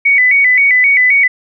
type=tone with vibrato; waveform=sine; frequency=2116 Hz; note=C7; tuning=19 cents sharp; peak=-6 dBFS; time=0.05-1.28 s; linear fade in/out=10 ms; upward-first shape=square; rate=3.8 Hz; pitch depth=96 cents each way; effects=none